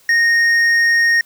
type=tone with hard clipping; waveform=triangle; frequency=1856 Hz; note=A#6; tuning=8 cents flat; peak=-12 dBFS; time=0.09-1.21 s; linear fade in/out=2 ms; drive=9 dB; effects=white hiss -51 dBFS RMS until 1.25 s